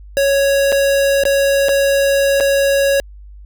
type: tone with dropouts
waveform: square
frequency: 554.4 Hz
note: C#5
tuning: in tune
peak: -12 dBFS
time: 0.17-3 s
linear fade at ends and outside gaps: 0 ms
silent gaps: 0.72-0.725 / 1.236-1.253 / 1.685-1.691 / 2.401-2.407 s
effects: added 50 Hz sine -34 dBFS peak until 3.45 s